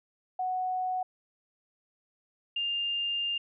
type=tone pair in turn; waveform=sine; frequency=740 / 2804 Hz; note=F#5 / F7; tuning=0 / +6 cents; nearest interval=octave + major seventh; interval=2306 cents; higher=second; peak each=-28 dBFS; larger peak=neither; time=0.39-1.03 / 2.56-3.38 s; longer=second; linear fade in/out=5 ms; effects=none